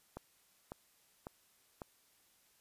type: click train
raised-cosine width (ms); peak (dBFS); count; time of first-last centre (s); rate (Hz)
1; -29; 4; 0.17-1.818; 1.82
effects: white hiss -70 dBFS RMS until 2.6 s + resampled to 32000 Hz